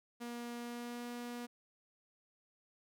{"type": "tone with pitch glide", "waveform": "sawtooth", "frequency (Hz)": [238.4, 241], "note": ["A#3", "B3"], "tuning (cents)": [39, -42], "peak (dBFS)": -38, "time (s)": [0.2, 1.47], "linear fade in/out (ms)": 20, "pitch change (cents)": 19, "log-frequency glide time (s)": [0.58, 1.07], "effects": []}